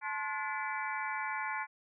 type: harmonic tone with a mistuned harmonic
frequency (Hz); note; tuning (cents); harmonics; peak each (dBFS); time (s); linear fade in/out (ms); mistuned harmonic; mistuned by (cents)
288.9; D4; -28; 3 / 4 / 5 / 6 / 7 / 8; -39 / -40 / -41 / -42 / -42 / -43; 0.01-1.67; 50; 4; -150
effects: none